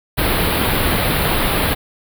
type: band-stop noise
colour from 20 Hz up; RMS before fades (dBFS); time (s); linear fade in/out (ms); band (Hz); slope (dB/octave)
pink; -17; 0.17-1.75; 20; 4300 to 9900; 48
effects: none